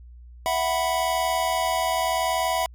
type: chord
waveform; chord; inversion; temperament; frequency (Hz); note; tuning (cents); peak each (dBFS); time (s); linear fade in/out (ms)
square; E suspended second; none; equal; 659.3 / 740 / 987.8; E5 / F#5 / B5; 0 / 0 / 0; -27; 0.46-2.66; 0
effects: added 60 Hz sine -42 dBFS peak until 2.74 s + AAC 64 kbps

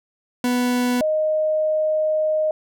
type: tone pair in turn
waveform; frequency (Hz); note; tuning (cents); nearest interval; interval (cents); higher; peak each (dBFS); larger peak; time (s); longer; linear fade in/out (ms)
40% pulse / sine; 246.9 / 620.4; B3 / D#5; 0 / -5; octave + major third; 1595; second; -17; neither; 0.44-1.01 / 1.01-2.51; second; 2
effects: none

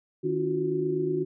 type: tone cluster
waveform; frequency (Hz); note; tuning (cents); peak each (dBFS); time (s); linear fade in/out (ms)
sine; 154.3 / 286.3 / 339.6 / 368; D#3 / D4 / F4 / F#4; -14 / -44 / -48 / -9; -33 / -34 / -33 / -26; 0.23-1.25; 20
effects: none

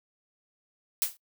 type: noise with exponential decay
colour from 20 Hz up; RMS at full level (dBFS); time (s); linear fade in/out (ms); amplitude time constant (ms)
blue; -22; 1.02-1.17; 0; 32
effects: noise-tail reverb RT60 0.1 s tail -23 dB re dry

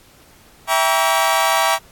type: chord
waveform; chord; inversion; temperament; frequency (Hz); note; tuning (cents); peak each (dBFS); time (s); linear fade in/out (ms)
sawtooth; E diminished seventh; none; just; 659.3 / 791.1 / 949.3 / 1139.2; E5 / G5 / Bb5 / Db6; 0 / +16 / +31 / +47; -16; 0.67-1.79; 50
effects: pink hiss -49 dBFS RMS until 1.91 s + AAC 64 kbps

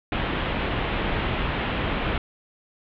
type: low-pass noise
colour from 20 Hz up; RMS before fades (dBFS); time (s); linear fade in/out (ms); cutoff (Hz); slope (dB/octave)
pink; -26; 0.12-2.18; 2; 3400; 48
effects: none

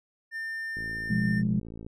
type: tone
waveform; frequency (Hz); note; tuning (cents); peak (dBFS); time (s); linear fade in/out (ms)
triangle; 1800; A6; +39; -30; 0.31-1.43; 50
type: click train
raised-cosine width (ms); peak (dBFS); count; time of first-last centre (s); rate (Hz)
3; -29; 62; 0.77-1.865; 55.7
type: chord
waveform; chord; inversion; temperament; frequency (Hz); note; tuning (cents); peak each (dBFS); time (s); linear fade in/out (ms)
sine; F diminished; second; equal; 123.47 / 174.61 / 207.7; Cb3 / F3 / Ab3; 0 / 0 / 0; -29 / -29 / -26; 1.1-1.6; 5
effects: none

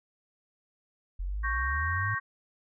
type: exponential sweep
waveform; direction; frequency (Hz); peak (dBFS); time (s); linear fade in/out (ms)
sine; up; 43 to 110; -30; 1.19-2.15; 10
type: chord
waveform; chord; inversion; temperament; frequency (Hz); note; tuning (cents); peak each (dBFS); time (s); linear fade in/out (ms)
sine; G diminished; second; equal; 1108.7 / 1568 / 1864.7; Db6 / G6 / Bb6; 0 / 0 / 0; -33; 1.43-2.2; 20
effects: none

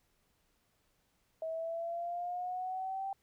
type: exponential sweep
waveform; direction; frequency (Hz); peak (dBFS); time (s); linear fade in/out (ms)
sine; up; 641 to 784; -35; 1.42-3.13; 2
effects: pink hiss -75 dBFS RMS until 3.22 s

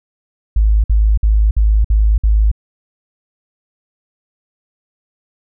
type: tone bursts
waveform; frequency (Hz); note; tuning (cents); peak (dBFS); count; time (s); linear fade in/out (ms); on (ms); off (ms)
sine; 53; G#1; +36; -8; 6; 0.56-2.515; 5; 280; 55
effects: none

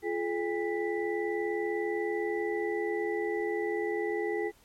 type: tone cluster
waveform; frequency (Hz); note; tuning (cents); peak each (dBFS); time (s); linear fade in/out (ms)
sine; 345.5 / 425.7 / 806 / 1975; F4 / G#4 / G5 / B6; -19 / +43 / +48 / 0; -33 / -31 / -39 / -38; 0.02-4.52; 50
effects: pink hiss -62 dBFS RMS until 4.64 s + MP3 64 kbps

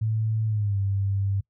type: tone with pitch glide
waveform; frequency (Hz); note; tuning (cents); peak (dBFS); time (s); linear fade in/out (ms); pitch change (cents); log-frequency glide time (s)
sine; 110 to 98.57; A2 to G2; 0 to +10; -22; 0.01-1.41; 10; -190; 0.46-0.78
effects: noise-tail reverb RT60 0.1 s tail -23 dB re dry

